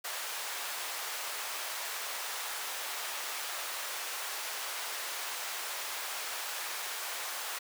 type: high-pass noise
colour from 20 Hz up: pink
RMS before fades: -38 dBFS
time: 0.04-7.59 s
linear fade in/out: 10 ms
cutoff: 810 Hz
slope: 12 dB/octave
effects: high-pass 400 Hz 12 dB/octave